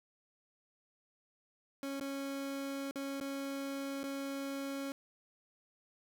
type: tone with dropouts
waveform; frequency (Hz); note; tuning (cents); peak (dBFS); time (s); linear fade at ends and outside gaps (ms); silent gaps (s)
30% pulse; 275.5; C#4; -11; -35; 1.83-4.92; 1; 1.998-2.009 / 2.911-2.957 / 3.201-3.21 / 4.032-4.039
effects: none